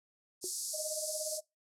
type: band-pass noise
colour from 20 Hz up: white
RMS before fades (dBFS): -39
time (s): 0.41-1.41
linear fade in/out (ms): 50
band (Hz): 4700 to 11000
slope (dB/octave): 48
type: tone with exponential decay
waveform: sine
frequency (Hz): 367.1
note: F#4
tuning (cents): -14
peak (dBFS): -36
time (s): 0.44-0.53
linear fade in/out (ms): 1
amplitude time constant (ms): 19
type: tone with tremolo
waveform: sine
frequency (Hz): 619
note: D#5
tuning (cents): -9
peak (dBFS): -35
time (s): 0.73-1.41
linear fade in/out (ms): 20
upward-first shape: triangle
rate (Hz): 17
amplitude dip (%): 90
effects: noise-tail reverb RT60 0.2 s tail -22 dB re dry